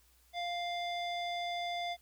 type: tone with low-pass filter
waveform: square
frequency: 698.5 Hz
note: F5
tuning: in tune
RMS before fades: -37 dBFS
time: 0.33-1.97 s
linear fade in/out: 50 ms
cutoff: 3800 Hz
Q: 2.3
effects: added 60 Hz sine -67 dBFS peak until 2.01 s + white hiss -68 dBFS RMS until 2.01 s